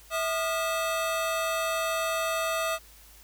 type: tone cluster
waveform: square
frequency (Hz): 652 / 1221 / 1417 / 2612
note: E5 / D#6 / F6 / E7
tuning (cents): -19 / -33 / +25 / -17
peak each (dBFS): -30 / -32 / -39 / -36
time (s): 0.1-2.79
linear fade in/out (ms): 50
effects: added 52 Hz sine -54 dBFS peak until 3.23 s + white hiss -54 dBFS RMS until 3.23 s